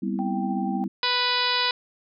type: chord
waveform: sine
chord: C major seventh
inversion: second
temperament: just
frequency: 196.22 / 245.3 / 261.6 / 327 Hz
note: G3 / B3 / C4 / E4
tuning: +2 / -12 / 0 / -14 cents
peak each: -27 / -30 / -33 / -32 dBFS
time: 0.02-0.88 s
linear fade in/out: 10 ms
type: tone with tremolo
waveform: sine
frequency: 784 Hz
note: G5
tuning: in tune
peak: -29 dBFS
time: 0.19-0.84 s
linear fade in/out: 0 ms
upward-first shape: sine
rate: 13 Hz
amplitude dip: 25%
type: harmonic tone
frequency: 493.9 Hz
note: B4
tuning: in tune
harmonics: 1 / 2 / 3 / 4 / 5 / 6 / 7 / 8 / 9 / 10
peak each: -35 / -27 / -31 / -32 / -31 / -31 / -31 / -27 / -33 / -31 dBFS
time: 1.03-1.71 s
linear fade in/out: 2 ms
effects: none